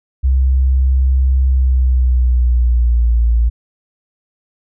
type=tone with pitch glide; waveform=sine; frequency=65.41 to 57.6 Hz; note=C2 to A#1; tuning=0 to -20 cents; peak=-9 dBFS; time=0.23-3.5 s; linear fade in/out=20 ms; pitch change=-220 cents; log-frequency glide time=1.47-3.24 s; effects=none